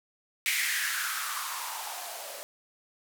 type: noise with band-pass filter sweep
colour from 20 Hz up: violet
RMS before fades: -33 dBFS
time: 0.46-2.43 s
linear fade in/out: 0 ms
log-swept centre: 2200 to 560 Hz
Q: 5.5
effects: none